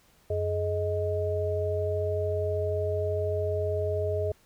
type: tone cluster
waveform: sine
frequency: 91.3 / 421.8 / 627 Hz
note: F#2 / G#4 / D#5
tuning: -23 / +27 / +13 cents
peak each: -30 dBFS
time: 0.3-4.32 s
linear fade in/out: 5 ms
effects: pink hiss -62 dBFS RMS until 4.45 s